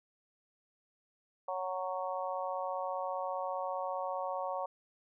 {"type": "harmonic tone", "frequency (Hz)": 185, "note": "F#3", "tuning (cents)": 0, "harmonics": [3, 4, 5, 6], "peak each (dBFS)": [-38, -39, -40, -41], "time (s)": [1.48, 4.66], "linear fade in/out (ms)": 5, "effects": []}